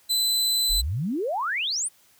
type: tone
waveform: sawtooth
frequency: 4022 Hz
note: B7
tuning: 31 cents sharp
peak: -18 dBFS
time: 0.09-0.82 s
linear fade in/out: 20 ms
type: exponential sweep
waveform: sine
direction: up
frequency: 32.7 to 9956 Hz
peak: -24 dBFS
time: 0.69-1.89 s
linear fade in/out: 20 ms
effects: white hiss -59 dBFS RMS until 2.19 s